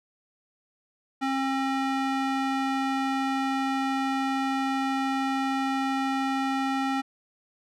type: tone with band-pass filter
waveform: square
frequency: 268.7 Hz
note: C4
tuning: 46 cents sharp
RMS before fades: -27 dBFS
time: 1.21-7.02 s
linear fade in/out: 20 ms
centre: 1100 Hz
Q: 0.56
effects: none